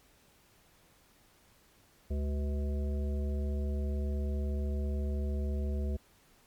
harmonic tone with a mistuned harmonic, 71.1 Hz, C#2, 45 cents sharp, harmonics 1 / 3 / 5 / 7 / 9, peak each -30 / -40 / -44 / -47 / -49 dBFS, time 2.1-5.97 s, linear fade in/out 10 ms, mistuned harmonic 5, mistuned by +96 cents, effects pink hiss -64 dBFS RMS until 6.46 s + MP3 96 kbps

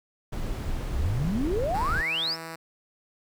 brown noise, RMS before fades -30 dBFS, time 0.32-2.02 s, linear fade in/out 10 ms
sine exponential sweep, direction up, 53.9 to 5588 Hz, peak -25 dBFS, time 0.91-2.37 s, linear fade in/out 50 ms
5% pulse tone with pitch glide, 160 to 163.27 Hz, D#3 to E3, +49 to -16 cents, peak -25 dBFS, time 1.74-2.56 s, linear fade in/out 10 ms, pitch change +35 cents, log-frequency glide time 1.93-2.23 s
effects none

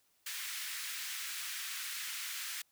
pink high-pass noise, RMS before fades -41 dBFS, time 0.26-2.62 s, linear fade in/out 5 ms, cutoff 1600 Hz, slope 24 dB/octave, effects white hiss -73 dBFS RMS until 2.71 s

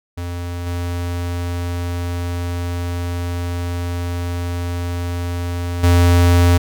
square tone with level steps, 87.31 Hz, F2, in tune, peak -24 / -21 / -10 dBFS, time 0.17-6.58 s, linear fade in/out 10 ms, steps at 0.66 / 5.83 s, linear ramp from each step 10 ms, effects none

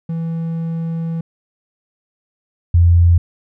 triangle / sine tone pair in turn, 164.81 / 85.93 Hz, E3 / F2, 0 / -28 cents, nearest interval major seventh, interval 1128 cents, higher first, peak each -17 / -7 dBFS, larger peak second, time 0.09-1.21 / 2.74-3.18 s, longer first, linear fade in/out 5 ms, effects none

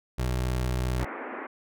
25% pulse tone, 62.5 Hz, B1, 21 cents sharp, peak -22 dBFS, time 0.18-1.05 s, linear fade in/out 10 ms
pink band-pass noise, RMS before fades -37 dBFS, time 0.99-1.47 s, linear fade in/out 10 ms, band 240 to 2200 Hz, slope 48 dB/octave
effects none

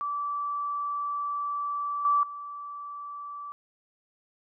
sine tone with level steps, 1159 Hz, D6, 23 cents flat, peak -28 / -20 / -36 dBFS, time 0.01-3.52 s, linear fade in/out 0 ms, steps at 2.05 / 2.23 s, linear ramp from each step 2 ms, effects none

